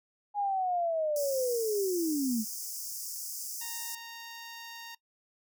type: linear sweep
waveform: sine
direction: down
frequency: 830.6 to 207.7 Hz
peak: -27 dBFS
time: 0.34-2.45 s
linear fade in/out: 50 ms
type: high-pass noise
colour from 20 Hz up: pink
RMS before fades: -39 dBFS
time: 1.16-3.95 s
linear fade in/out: 2 ms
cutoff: 5000 Hz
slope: 96 dB/octave
type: tone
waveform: 10% pulse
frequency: 927 Hz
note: A#5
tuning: 10 cents flat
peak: -34 dBFS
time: 3.61-4.95 s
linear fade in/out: 5 ms
effects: noise-tail reverb RT60 0.1 s tail -21 dB re dry